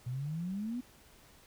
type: exponential sweep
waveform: sine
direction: up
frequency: 119.4 to 254.4 Hz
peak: -34 dBFS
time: 0.06-0.81 s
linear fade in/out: 10 ms
effects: pink hiss -60 dBFS RMS until 1.46 s